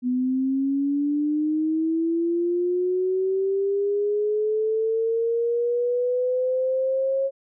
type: linear sweep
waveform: sine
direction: up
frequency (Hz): 246.9 to 545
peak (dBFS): -20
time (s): 0.02-7.31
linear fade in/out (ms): 50
effects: none